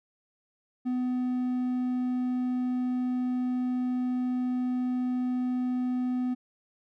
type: tone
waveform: triangle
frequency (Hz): 250.8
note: B3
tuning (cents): +27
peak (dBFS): -24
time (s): 0.85-6.35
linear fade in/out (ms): 20
effects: none